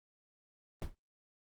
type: noise with exponential decay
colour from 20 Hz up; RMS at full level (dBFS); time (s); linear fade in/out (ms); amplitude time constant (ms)
brown; -28; 0.82-0.95; 1; 28
effects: Opus 24 kbps